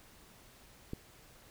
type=click; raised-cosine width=3 ms; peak=-25 dBFS; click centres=0.934 s; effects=pink hiss -59 dBFS RMS until 1.5 s